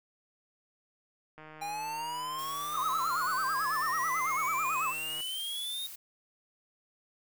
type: click train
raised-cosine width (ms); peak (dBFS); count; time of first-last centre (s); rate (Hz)
0.5; -34; 594; 1.38-5.206; 155
type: exponential sweep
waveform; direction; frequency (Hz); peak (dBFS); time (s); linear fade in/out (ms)
square; up; 802 to 3758; -35; 1.61-5.87; 10
type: noise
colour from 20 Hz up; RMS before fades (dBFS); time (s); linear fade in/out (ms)
blue; -45; 2.38-5.96; 10
type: tone with vibrato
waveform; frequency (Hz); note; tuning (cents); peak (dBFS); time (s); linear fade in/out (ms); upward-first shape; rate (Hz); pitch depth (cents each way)
sine; 1154; D6; -31; -29; 2.72-4.94; 50; sine; 9.1; 220
effects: none